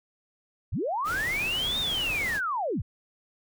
sine linear two-way sweep, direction up then down, 46.25 to 3729 to 46.25 Hz, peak -26 dBFS, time 0.72-2.82 s, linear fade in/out 10 ms, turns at 1.79 s
pink noise, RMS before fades -37 dBFS, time 1.04-2.41 s, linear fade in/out 50 ms
effects none

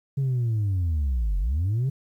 sine linear two-way sweep, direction down then up, 139.7 to 43.65 to 139.7 Hz, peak -19 dBFS, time 0.17-1.9 s, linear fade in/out 10 ms, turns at 1.39 s, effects tanh soft clip ceiling -20 dBFS + 10-bit

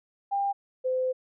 sine tone pair in turn, 798 / 513.3 Hz, G5 / C5, +31 / -33 cents, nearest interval minor sixth, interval 764 cents, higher first, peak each -24 dBFS, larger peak neither, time 0.31-0.53 / 0.84-1.13 s, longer second, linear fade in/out 20 ms, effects none

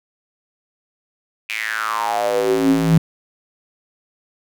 square tone with high-pass filter sweep, 55 Hz, A1, in tune, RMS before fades -18 dBFS, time 1.49-2.98 s, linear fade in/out 5 ms, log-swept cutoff 2500 to 160 Hz, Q 7, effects none

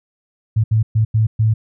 sine tone bursts at uneven times, 110 Hz, A2, in tune, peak -11 dBFS, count 5, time 0.56-0.64 / 0.71-0.83 / 0.95-1.05 / 1.14-1.27 / 1.39-1.54 s, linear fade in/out 10 ms, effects none

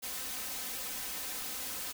white noise with comb filter, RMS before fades -39 dBFS, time 0.02-1.93 s, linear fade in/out 20 ms, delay 3.9 ms, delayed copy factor +0.7, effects none

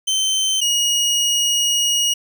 25% pulse tone pair in turn, 3093 / 2888 Hz, G7 / F#7, -24 / -43 cents, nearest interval minor second, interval 119 cents, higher first, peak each -13 / -12 dBFS, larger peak second, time 0.07-0.61 / 0.61-2.14 s, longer second, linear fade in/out 10 ms, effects none

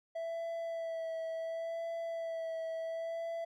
triangle tone with vibrato, 659.3 Hz, E5, in tune, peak -34 dBFS, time 0.15-3.45 s, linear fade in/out 10 ms, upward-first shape sine, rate 0.7 Hz, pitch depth 21 cents each way, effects none

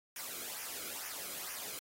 white noise with flanger, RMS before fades -43 dBFS, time 0.16-1.79 s, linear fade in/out 2 ms, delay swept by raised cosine 0.24 to 1.13 ms, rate 2.2 Hz, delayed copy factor -0.7, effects AAC 48 kbps

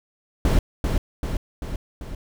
brown noise with echo, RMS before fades -17 dBFS, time 0.45-0.59 s, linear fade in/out 2 ms, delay 390 ms, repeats 4, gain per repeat -4 dB, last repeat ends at 2.15 s, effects none

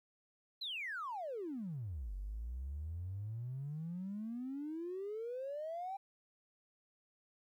triangle exponential two-way sweep, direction down then up, 4186 to 46.02 to 795 Hz, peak -36 dBFS, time 0.61-5.97 s, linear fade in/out 10 ms, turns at 2.14 s, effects tanh soft clip ceiling -37 dBFS + 13-bit

